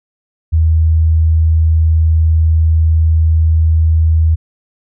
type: tone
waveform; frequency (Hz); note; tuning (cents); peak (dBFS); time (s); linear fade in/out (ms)
sine; 80.2; E2; -47; -7; 0.52-4.36; 20
effects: none